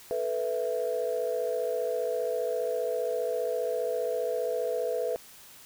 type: chord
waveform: sine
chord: A suspended second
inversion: none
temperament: just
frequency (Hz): 440 / 495 / 660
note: A4 / B4 / E5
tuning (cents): 0 / +4 / +2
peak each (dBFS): -32 / -29 / -32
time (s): 0.11-5.16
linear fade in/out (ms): 0
effects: tanh soft clip ceiling -19 dBFS + white hiss -51 dBFS RMS until 5.65 s